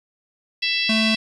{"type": "harmonic tone", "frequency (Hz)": 664, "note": "E5", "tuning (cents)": 12, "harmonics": [3, 4, 5, 6, 7, 8], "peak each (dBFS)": [-29, -23, -26, -28, -28, -30], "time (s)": [0.62, 1.16], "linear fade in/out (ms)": 10}
{"type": "tone", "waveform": "square", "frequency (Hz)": 220, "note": "A3", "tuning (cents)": 0, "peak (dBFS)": -20, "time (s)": [0.89, 1.15], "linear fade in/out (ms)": 5}
{"effects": ["resampled to 24000 Hz", "8-bit"]}